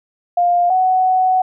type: tone pair in turn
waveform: sine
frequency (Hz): 703 / 744.8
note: F5 / F#5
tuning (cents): +11 / +11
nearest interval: minor second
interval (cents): 100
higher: second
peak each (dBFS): -11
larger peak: neither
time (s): 0.37-0.7 / 0.7-1.42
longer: second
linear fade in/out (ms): 5
effects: none